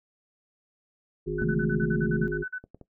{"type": "harmonic tone", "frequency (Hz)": 51.3, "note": "G#1", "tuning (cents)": -21, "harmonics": [1, 3, 5, 7, 8], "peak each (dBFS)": [-37, -34, -40, -30, -34], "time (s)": [1.26, 2.44], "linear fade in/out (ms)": 20}
{"type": "tone bursts", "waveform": "sine", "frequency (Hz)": 1500, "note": "F#6", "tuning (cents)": 23, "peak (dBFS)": -30, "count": 12, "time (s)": [1.38, 2.587], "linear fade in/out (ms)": 10, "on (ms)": 63, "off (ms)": 41}
{"type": "chord", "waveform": "sine", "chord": "A major seventh", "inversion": "first", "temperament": "equal", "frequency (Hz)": [138.59, 164.81, 207.7, 220], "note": ["C#3", "E3", "G#3", "A3"], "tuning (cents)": [0, 0, 0, 0], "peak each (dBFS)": [-31, -29, -35, -29], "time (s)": [1.42, 2.28], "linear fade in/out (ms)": 0}
{"type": "clicks", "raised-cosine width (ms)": 2, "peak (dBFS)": -32, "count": 3, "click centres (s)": [2.64, 2.746, 2.813]}
{"effects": ["noise-tail reverb RT60 0.1 s tail -17 dB re dry"]}